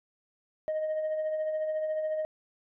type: tone with tremolo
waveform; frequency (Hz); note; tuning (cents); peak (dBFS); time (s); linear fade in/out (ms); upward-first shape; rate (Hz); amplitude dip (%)
sine; 622.3; D#5; 0; -24; 0.68-2.25; 0; triangle; 14; 50
effects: tanh soft clip ceiling -26 dBFS